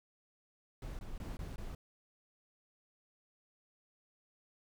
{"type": "noise bursts", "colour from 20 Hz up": "brown", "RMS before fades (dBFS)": -43, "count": 5, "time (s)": [0.82, 1.75], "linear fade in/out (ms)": 2, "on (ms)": 170, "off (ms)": 20, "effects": []}